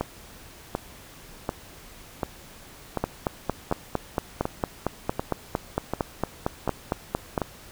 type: two click trains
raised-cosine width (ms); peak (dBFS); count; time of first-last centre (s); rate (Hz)
1; -9 / -11; 20 / 11; 3.04-7.378 / 0.01-7.417; 4.38 / 1.35
effects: pink hiss -47 dBFS RMS until 7.71 s